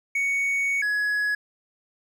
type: tone pair in turn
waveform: triangle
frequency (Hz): 2229 / 1680.7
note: C#7 / G#6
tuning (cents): +9 / +20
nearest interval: perfect fourth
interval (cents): 489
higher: first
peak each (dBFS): -20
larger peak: neither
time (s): 0.15-0.82 / 0.82-1.35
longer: first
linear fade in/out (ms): 5
effects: none